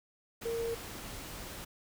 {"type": "tone in noise", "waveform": "sine", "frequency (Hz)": 462, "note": "A#4", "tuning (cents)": -16, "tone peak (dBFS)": -32, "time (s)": [0.45, 0.75], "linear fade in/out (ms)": 10, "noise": "pink", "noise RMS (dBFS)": -44, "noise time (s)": [0.41, 1.65], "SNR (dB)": 9, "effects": []}